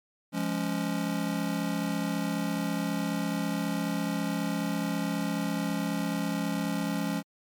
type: chord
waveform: square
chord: Db major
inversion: first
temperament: just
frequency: 173.24 / 207.9 / 277.2 Hz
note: F3 / Ab3 / Db4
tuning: -14 / +2 / 0 cents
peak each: -33 dBFS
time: 0.32-7.23 s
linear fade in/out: 50 ms
effects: MP3 96 kbps